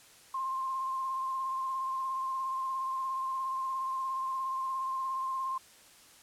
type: tone with vibrato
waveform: sine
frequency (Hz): 1056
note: C6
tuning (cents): +16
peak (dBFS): -31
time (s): 0.34-5.58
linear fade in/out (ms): 5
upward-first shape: sine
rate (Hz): 17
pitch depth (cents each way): 22
effects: white hiss -57 dBFS RMS until 6.22 s + low-pass 11000 Hz 12 dB/octave